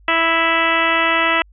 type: harmonic tone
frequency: 329.6 Hz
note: E4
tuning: in tune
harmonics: 1 / 2 / 3 / 4 / 5 / 6 / 7 / 8 / 9 / 10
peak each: -26 / -23 / -22 / -20 / -26 / -19 / -29 / -21 / -27 / -30 dBFS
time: 0.08-1.42 s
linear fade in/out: 2 ms
effects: added 50 Hz sine -45 dBFS peak until 1.52 s